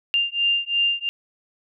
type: beating tone pair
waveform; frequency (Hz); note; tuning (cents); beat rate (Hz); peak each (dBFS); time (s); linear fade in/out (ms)
sine; 2794 / 2796.9; F7 / F7; 0 / +2; 2.9; -22; 0.14-1.09; 0
effects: none